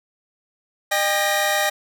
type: tone cluster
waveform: sawtooth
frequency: 608 / 798 / 1891 Hz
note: D#5 / G5 / A#6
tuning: -40 / +31 / +24 cents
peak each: -19 dBFS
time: 0.91-1.7 s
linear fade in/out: 10 ms
effects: none